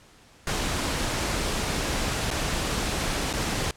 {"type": "noise with dropouts", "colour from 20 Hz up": "pink", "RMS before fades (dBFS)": -27, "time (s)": [0.47, 3.71], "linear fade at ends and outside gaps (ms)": 2, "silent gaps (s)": [[2.305, 2.311], [3.33, 3.336]], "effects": ["pink hiss -54 dBFS RMS until 3.76 s", "low-pass 9000 Hz 12 dB/octave"]}